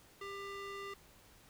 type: tone with band-pass filter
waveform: square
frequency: 397.3 Hz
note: G4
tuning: 23 cents sharp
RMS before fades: -45 dBFS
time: 0.21-0.94 s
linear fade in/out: 5 ms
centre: 1700 Hz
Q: 0.73
effects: pink hiss -62 dBFS RMS until 1.49 s